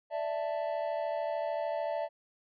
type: chord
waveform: triangle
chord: D suspended second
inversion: none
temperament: just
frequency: 587.3 / 660.7 / 881 Hz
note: D5 / E5 / A5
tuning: 0 / +4 / +2 cents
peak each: -33 / -32 / -37 dBFS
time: 0.1-2.09 s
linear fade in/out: 50 ms
effects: resampled to 11025 Hz